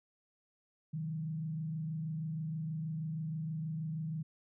sine tone with frequency modulation, 158.2 Hz, D#3, 29 cents sharp, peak -35 dBFS, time 0.93-4.23 s, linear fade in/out 10 ms, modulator 26.3 Hz, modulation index 0.48, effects none

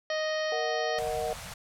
harmonic tone, 622.3 Hz, D#5, in tune, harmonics 1 / 2 / 3 / 4 / 5 / 6 / 7 / 8 / 9, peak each -29 / -40 / -35 / -46 / -41 / -48 / -42 / -48 / -44 dBFS, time 0.1-0.99 s, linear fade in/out 2 ms
sine chord, D# minor, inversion second, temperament equal, 466.2 / 622.3 / 740 Hz, A#4 / D#5 / F#5, 0 / 0 / 0 cents, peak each -33 dBFS, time 0.52-1.33 s, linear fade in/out 2 ms
pink band-stop noise, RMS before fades -41 dBFS, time 0.98-1.54 s, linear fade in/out 5 ms, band 210 to 520 Hz, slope 48 dB/octave
effects low-pass 12000 Hz 12 dB/octave

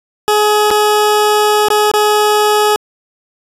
20% pulse tone with dropouts, 421.3 Hz, G#4, 25 cents sharp, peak -4 dBFS, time 0.28-2.76 s, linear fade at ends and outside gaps 0 ms, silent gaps 0.705-0.712 / 1.685-1.703 / 1.915-1.938 s, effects resampled to 32000 Hz

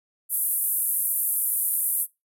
pink band-pass noise, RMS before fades -25 dBFS, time 0.29-2.07 s, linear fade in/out 50 ms, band 10000 to 14000 Hz, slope 48 dB/octave, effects noise-tail reverb RT60 0.2 s tail -21 dB re dry

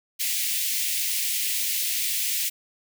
white high-pass noise, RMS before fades -26 dBFS, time 0.19-2.5 s, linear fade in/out 20 ms, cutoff 2000 Hz, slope 48 dB/octave, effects none

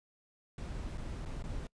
brown noise with dropouts, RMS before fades -40 dBFS, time 0.58-1.67 s, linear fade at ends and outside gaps 2 ms, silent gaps 0.975-0.979 / 1.252-1.258 / 1.425-1.439 s, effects noise-tail reverb RT60 0.1 s tail -24 dB re dry + resampled to 22050 Hz

